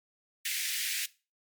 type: high-pass noise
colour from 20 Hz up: pink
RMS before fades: -33 dBFS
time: 0.45-1.06 s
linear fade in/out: 5 ms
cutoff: 1800 Hz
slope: 48 dB/octave
effects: noise-tail reverb RT60 0.3 s tail -19 dB re dry + MP3 96 kbps